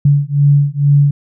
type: beating tone pair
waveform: sine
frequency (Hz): 142.1 / 144.3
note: C#3 / D3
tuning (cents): +43 / -30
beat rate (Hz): 2.2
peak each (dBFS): -11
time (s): 0.05-1.11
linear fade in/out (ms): 5
effects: none